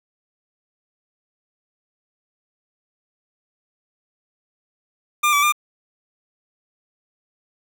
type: tone with pitch steps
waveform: 25% pulse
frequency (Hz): 1200 / 1152 / 1199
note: D6 / D6 / D6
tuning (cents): +37 / -34 / +36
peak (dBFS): -11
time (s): 5.23-5.524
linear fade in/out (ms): 10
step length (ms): 98
effects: 8-bit